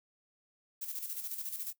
violet noise with tremolo, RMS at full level -38 dBFS, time 0.81-1.73 s, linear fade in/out 10 ms, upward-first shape square, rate 14 Hz, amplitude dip 55%, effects noise-tail reverb RT60 0.1 s tail -19 dB re dry

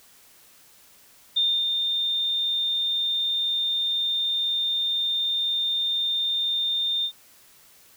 sine tone with ADSR envelope, 3621 Hz, A7, 49 cents sharp, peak -18 dBFS, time 1.36-7.12 s, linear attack 11 ms, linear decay 270 ms, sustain -4 dB, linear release 76 ms, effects white hiss -54 dBFS RMS until 7.96 s

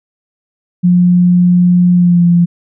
sine tone with pitch glide, 177.8 to 172.94 Hz, F3 to F3, +31 to -17 cents, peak -5 dBFS, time 0.83-2.46 s, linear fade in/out 20 ms, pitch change -48 cents, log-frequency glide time 1.94-2.24 s, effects none

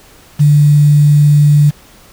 sine tone with quantisation, 147 Hz, D3, 2 cents sharp, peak -4 dBFS, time 0.39-1.71 s, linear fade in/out 20 ms, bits 5, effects pink hiss -42 dBFS RMS until 2.12 s

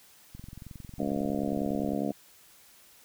click train, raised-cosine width 5 ms, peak -31 dBFS, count 36, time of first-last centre 0.35-1.934 s, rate 22.1 Hz
harmonic tone, 69.9 Hz, C#2, 15 cents sharp, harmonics 2 / 3 / 4 / 5 / 6 / 7 / 8 / 9 / 10, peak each -42 / -32 / -32 / -39 / -41 / -39 / -40 / -38 / -40 dBFS, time 0.99-2.12 s, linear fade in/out 5 ms
effects white hiss -57 dBFS RMS until 3.04 s

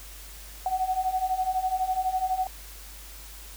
sine beating tone pair, 740 / 752 Hz, F#5 / F#5, 0 / +28 cents, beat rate 12 Hz, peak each -29 / -26 dBFS, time 0.66-2.47 s, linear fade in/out 2 ms, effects added 50 Hz sine -44 dBFS peak until 3.56 s + white hiss -46 dBFS RMS until 3.56 s

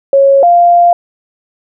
sine tone pair in turn, 550 / 696 Hz, C#5 / F5, -14 / -6 cents, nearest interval major third, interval 408 cents, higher second, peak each -3 dBFS, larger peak neither, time 0.13-0.43 / 0.43-0.93 s, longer second, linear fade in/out 2 ms, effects none

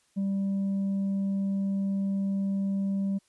triangle tone with tanh clipping, 196 Hz, G3, in tune, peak -26 dBFS, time 0.16-3.19 s, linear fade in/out 20 ms, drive 7 dB, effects white hiss -68 dBFS RMS until 3.28 s + resampled to 24000 Hz

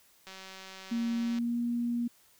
click train, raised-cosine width 0.2 ms, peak -29 dBFS, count 213, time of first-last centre 0.27-1.386 s, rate 190 Hz
sine tone with pitch glide, 233.1 to 238.1 Hz, A#3 to A#3, 0 to +37 cents, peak -28 dBFS, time 0.91-2.08 s, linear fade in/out 10 ms, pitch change +37 cents, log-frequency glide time 1.15-1.59 s
effects white hiss -63 dBFS RMS until 2.39 s

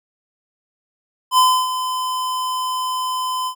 square tone with ADSR envelope, 1020 Hz, C6, 44 cents flat, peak -10 dBFS, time 1.31-3.55 s, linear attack 69 ms, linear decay 290 ms, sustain -11 dB, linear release 80 ms, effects none

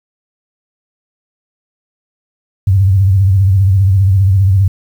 sine tone with vibrato, 96.5 Hz, G2, 27 cents flat, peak -6 dBFS, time 2.67-4.68 s, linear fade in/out 5 ms, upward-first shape sine, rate 15 Hz, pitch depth 92 cents each way, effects 7-bit

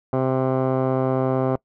15% pulse tone with low-pass filter, 130.81 Hz, C3, in tune, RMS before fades -21 dBFS, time 0.13-1.56 s, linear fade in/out 2 ms, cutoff 850 Hz, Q 5, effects noise-tail reverb RT60 0.1 s tail -23 dB re dry

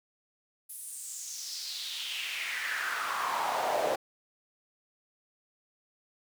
brown noise with high-pass filter sweep, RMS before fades -34 dBFS, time 0.69-3.96 s, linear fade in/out 10 ms, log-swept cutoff 11000 to 560 Hz, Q 3.9, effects none

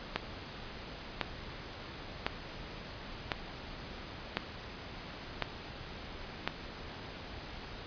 click train, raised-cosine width 0.3 ms, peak -13 dBFS, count 7, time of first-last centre 0.16-6.476 s, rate 0.95 Hz, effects pink hiss -45 dBFS RMS until 7.86 s + resampled to 11025 Hz

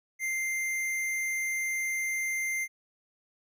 sine tone with hard clipping, 2093 Hz, C7, in tune, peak -30 dBFS, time 0.19-2.68 s, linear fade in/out 50 ms, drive 15 dB, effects none

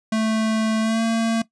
square tone with pitch glide, 220 to 226.7 Hz, A3 to A#3, 0 to -48 cents, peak -19 dBFS, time 0.12-1.42 s, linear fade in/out 5 ms, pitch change +52 cents, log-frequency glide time 0.81-1.02 s, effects noise-tail reverb RT60 0.1 s tail -17 dB re dry + resampled to 22050 Hz

